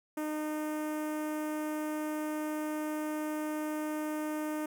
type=tone with notch filter; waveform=sawtooth; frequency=305.8 Hz; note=D#4; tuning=30 cents flat; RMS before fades=-35 dBFS; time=0.17-4.66 s; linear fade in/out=5 ms; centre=4100 Hz; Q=0.56; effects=none